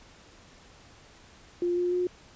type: tone with pitch steps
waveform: sine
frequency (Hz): 350.5 / 354.8 / 359.1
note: F4 / F4 / F4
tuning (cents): +6 / +27 / +48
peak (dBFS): -24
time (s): 1.62-2.07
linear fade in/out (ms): 2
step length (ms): 150
effects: pink hiss -54 dBFS RMS until 2.35 s + resampled to 16000 Hz